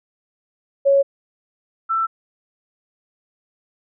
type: tone pair in turn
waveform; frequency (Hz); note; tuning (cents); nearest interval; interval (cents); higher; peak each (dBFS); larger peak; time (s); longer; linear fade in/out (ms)
sine; 554.4 / 1333.1; C#5 / E6; 0 / +19; octave + minor third; 1519; second; -11 / -17; first; 0.85-1.03 / 1.89-2.07; neither; 20
effects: none